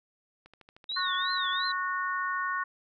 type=click train; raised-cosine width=0.3 ms; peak=-36 dBFS; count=15; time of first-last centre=0.46-1.529 s; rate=13.1 Hz
type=tone with vibrato; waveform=sine; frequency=3735 Hz; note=A#7; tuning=3 cents sharp; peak=-31 dBFS; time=0.89-1.72 s; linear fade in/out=5 ms; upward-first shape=triangle; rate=2.9 Hz; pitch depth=190 cents each way
type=harmonic tone; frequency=367 Hz; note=F#4; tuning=14 cents flat; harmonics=3 / 4 / 5; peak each=-31 / -33 / -35 dBFS; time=0.96-2.64 s; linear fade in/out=10 ms
effects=none